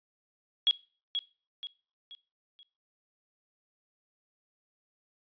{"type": "tone with echo", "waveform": "sine", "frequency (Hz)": 3322, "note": "G#7", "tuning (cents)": 0, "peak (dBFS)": -20, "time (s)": [0.67, 0.71], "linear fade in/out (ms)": 0, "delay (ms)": 480, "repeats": 4, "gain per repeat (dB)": -8, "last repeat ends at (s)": 2.63, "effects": ["noise-tail reverb RT60 0.4 s tail -21 dB re dry", "resampled to 11025 Hz"]}